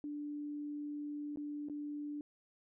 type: tone with dropouts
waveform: sine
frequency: 293.7 Hz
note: D4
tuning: in tune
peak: -39 dBFS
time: 0.04-2.21 s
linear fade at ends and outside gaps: 1 ms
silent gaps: 1.36-1.372 / 1.686-1.697 s
effects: none